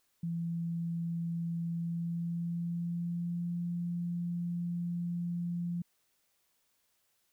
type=tone with pitch glide; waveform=sine; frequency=168.3 to 173.03 Hz; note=E3 to F3; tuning=+36 to -16 cents; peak=-32 dBFS; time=0.23-5.82 s; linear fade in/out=5 ms; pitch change=+48 cents; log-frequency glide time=1.7-3.54 s; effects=white hiss -75 dBFS RMS until 7.32 s